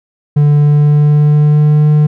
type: tone with pitch glide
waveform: triangle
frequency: 146.83 to 150.35 Hz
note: D3 to D3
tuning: 0 to +41 cents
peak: -3 dBFS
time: 0.36-2.07 s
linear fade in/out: 10 ms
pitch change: +41 cents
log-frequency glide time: 0.55-1.87 s
effects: none